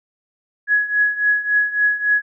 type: tone with tremolo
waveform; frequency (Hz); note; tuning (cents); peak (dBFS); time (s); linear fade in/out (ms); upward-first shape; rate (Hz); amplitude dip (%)
sine; 1678; G#6; +17; -11; 0.67-2.22; 50; triangle; 3.6; 85
effects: none